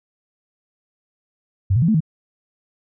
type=tone with pitch steps; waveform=sine; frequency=96.6 / 122.9 / 165.8 / 219.2 / 157.9 Hz; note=G2 / B2 / E3 / A3 / D#3; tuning=-25 / -8 / +10 / -6 / +26 cents; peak=-13 dBFS; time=1.7-2.005 s; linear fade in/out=10 ms; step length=61 ms; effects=none